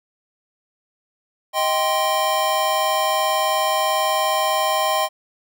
square chord, C minor, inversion first, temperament just, 627.9 / 784.9 / 1046.5 Hz, Eb5 / G5 / C6, +16 / +2 / 0 cents, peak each -23 dBFS, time 1.53-5.09 s, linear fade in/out 50 ms, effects none

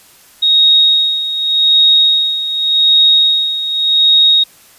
sine tone with tremolo, 3754 Hz, A#7, 11 cents sharp, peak -5 dBFS, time 0.42-4.44 s, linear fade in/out 10 ms, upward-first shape sine, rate 0.86 Hz, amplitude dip 70%, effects white hiss -44 dBFS RMS until 4.78 s + resampled to 32000 Hz

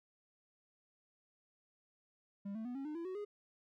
triangle tone with pitch steps, 199.8 / 221.7 / 246 / 272.9 / 302.8 / 336 / 372.8 / 413.7 Hz, G3 / A3 / B3 / C#4 / D#4 / E4 / F#4 / G#4, +33 / +13 / -7 / -27 / -47 / +33 / +13 / -7 cents, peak -38 dBFS, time 2.45-3.25 s, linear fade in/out 10 ms, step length 100 ms, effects none

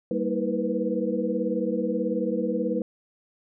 sine tone cluster, 195.4 / 230.6 / 320.7 / 481.3 / 499.7 Hz, G3 / A#3 / E4 / B4 / B4, -5 / -19 / -48 / -45 / +20 cents, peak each -30 dBFS, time 0.11-2.82 s, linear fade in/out 2 ms, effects none

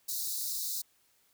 white high-pass noise, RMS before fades -35 dBFS, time 0.08-0.82 s, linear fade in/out 10 ms, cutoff 3800 Hz, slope 96 dB/octave, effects white hiss -69 dBFS RMS until 1.33 s

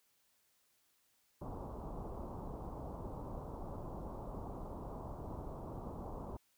pink low-pass noise, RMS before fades -45 dBFS, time 1.41-6.37 s, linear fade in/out 5 ms, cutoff 1100 Hz, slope 48 dB/octave, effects white hiss -75 dBFS RMS until 6.57 s

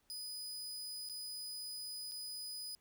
sawtooth tone with dropouts, 4978 Hz, D#8, in tune, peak -40 dBFS, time 0.1-2.75 s, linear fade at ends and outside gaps 0 ms, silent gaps 1.089-1.097 / 2.113-2.119 s, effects pink hiss -75 dBFS RMS until 2.8 s

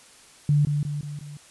sine tone with echo, 146.5 Hz, D3, 4 cents flat, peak -16 dBFS, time 0.49-0.65 s, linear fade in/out 2 ms, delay 180 ms, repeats 4, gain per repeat -5 dB, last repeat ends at 1.37 s, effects white hiss -51 dBFS RMS until 1.5 s + resampled to 24000 Hz

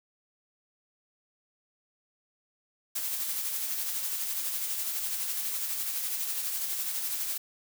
blue noise with tremolo, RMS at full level -31 dBFS, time 2.95-7.38 s, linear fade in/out 10 ms, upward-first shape sine, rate 12 Hz, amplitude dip 35%, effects none

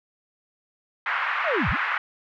pink band-pass noise, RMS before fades -26 dBFS, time 1.06-1.98 s, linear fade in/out 2 ms, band 1100 to 2100 Hz, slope 24 dB/octave
sine linear two-way sweep, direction down then up, 762 to 41.2 to 361.3 Hz, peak -23 dBFS, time 1.43-1.77 s, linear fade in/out 50 ms, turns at 1.7 s
effects none

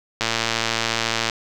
click train, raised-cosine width 0.2 ms, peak -3 dBFS, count 125, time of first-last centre 0.21-1.298 s, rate 114 Hz, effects none

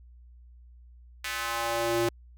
square tone with high-pass filter sweep, 116.54 Hz, A#2, in tune, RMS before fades -29 dBFS, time 1.24-2.09 s, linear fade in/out 5 ms, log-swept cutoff 2000 to 270 Hz, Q 1.5, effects added 60 Hz sine -49 dBFS peak until 2.37 s

